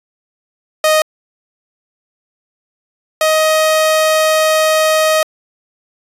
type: tone pair in turn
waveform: sawtooth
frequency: 622.3 / 627.7 Hz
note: D#5 / D#5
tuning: 0 / +15 cents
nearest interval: unison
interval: 15 cents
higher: second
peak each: -5 / -6 dBFS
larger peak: first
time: 0.84-1.02 / 3.21-5.23 s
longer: second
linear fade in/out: 2 ms
effects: resampled to 32000 Hz